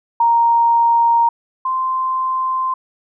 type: tone pair in turn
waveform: sine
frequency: 932.3 / 1040.6 Hz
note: A#5 / C6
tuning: 0 / -10 cents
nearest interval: major second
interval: 190 cents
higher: second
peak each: -10 / -16 dBFS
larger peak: first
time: 0.2-1.29 / 1.65-2.74 s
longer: neither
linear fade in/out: 5 ms
effects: none